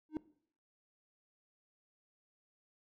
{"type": "tone with exponential growth", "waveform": "triangle", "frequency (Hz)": 309.1, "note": "D#4", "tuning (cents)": -11, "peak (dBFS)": -28, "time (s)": [0.09, 0.17], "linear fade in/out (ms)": 1, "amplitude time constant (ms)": 16, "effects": ["noise-tail reverb RT60 0.6 s tail -19 dB re dry"]}